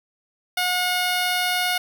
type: tone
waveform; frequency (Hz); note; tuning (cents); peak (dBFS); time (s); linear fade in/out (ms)
10% pulse; 723; F#5; -40; -12; 0.57-1.78; 5
effects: none